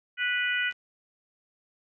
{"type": "harmonic tone", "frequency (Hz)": 492, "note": "B4", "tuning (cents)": -7, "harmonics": [3, 4, 5, 6], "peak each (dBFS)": [-28, -30, -32, -34], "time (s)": [0.17, 0.73], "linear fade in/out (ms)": 50}
{"type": "clicks", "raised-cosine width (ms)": 0.2, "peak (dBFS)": -33, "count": 2, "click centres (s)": [0.712, 0.724]}
{"effects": []}